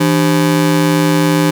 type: ring-modulated tone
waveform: 35% pulse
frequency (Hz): 230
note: A#3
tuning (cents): -23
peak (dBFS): -5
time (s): 0-1.51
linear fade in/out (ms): 10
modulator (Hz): 66.2
effects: none